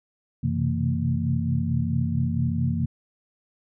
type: tone cluster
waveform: sine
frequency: 91.3 / 128.5 / 133 / 165 / 228.2 Hz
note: F#2 / C3 / C3 / E3 / A#3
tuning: -23 / -31 / +29 / +2 / -37 cents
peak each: -28 dBFS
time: 0.43-2.86 s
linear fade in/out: 10 ms
effects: none